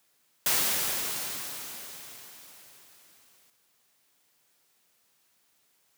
white noise with exponential decay, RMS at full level -24 dBFS, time 0.46-3.5 s, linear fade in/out 2 ms, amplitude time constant 660 ms, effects white hiss -69 dBFS RMS until 5.97 s + high-pass 100 Hz 12 dB/octave

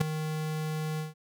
square tone with ADSR envelope, 155.56 Hz, D#3, in tune, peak -19 dBFS, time 0-1.14 s, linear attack 13 ms, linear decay 6 ms, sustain -12 dB, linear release 150 ms, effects none

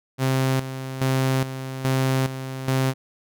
sawtooth tone with tremolo, 132 Hz, C3, 16 cents sharp, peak -15 dBFS, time 0.18-2.94 s, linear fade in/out 50 ms, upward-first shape square, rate 1.2 Hz, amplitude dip 70%, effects none

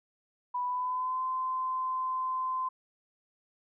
sine tone with pitch glide, 987.8 to 1032.1 Hz, B5 to C6, 0 to -24 cents, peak -29 dBFS, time 0.54-2.69 s, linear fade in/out 10 ms, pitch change +76 cents, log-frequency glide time 0.64-1.22 s, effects none

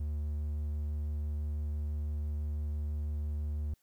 triangle tone, 74.5 Hz, D2, 25 cents sharp, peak -30 dBFS, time 0-3.74 s, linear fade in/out 5 ms, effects white hiss -74 dBFS RMS until 3.82 s

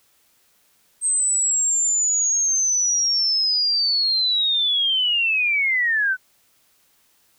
sine linear sweep, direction down, 8330 to 1482 Hz, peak -17 dBFS, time 1.01-6.17 s, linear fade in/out 50 ms, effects white hiss -61 dBFS RMS until 7.38 s

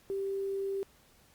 sine tone with quantisation, 392 Hz, G4, in tune, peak -31 dBFS, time 0.1-0.83 s, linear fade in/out 0 ms, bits 10, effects pink hiss -63 dBFS RMS until 1.34 s + Opus 48 kbps

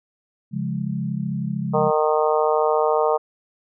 sine chord, Db major, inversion none, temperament equal, 138.59 / 174.61 / 207.7 Hz, Db3 / F3 / Ab3, 0 / 0 / 0 cents, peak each -27 dBFS, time 0.51-1.92 s, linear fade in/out 50 ms
harmonic tone, 153.8 Hz, D#3, 20 cents flat, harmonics 3 / 4 / 5 / 6 / 7 / 8, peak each -20 / -22 / -24 / -26 / -27 / -28 dBFS, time 1.73-3.18 s, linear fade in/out 20 ms
effects none

